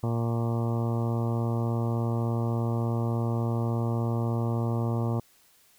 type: harmonic tone with a mistuned harmonic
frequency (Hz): 116.54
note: A#2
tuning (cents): 0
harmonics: 1 / 2 / 3 / 4 / 5 / 6 / 7 / 8 / 9 / 10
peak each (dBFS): -26 / -32 / -36 / -38 / -40 / -42 / -43 / -44 / -45 / -46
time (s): 0.03-5.2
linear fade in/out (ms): 5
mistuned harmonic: 9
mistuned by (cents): +38
effects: white hiss -61 dBFS RMS until 5.78 s